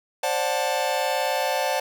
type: chord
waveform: 45% pulse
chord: D dominant seventh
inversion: third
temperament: just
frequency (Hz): 528.6 / 587.3 / 734.2 / 881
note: C5 / D5 / F#5 / A5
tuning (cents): +18 / 0 / -14 / +2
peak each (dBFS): -28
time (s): 0.23-1.8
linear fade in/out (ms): 5
effects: none